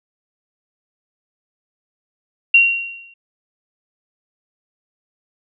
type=tone with exponential decay; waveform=sine; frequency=2752 Hz; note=F7; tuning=26 cents flat; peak=-5 dBFS; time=2.54-3.14 s; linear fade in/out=5 ms; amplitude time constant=130 ms; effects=none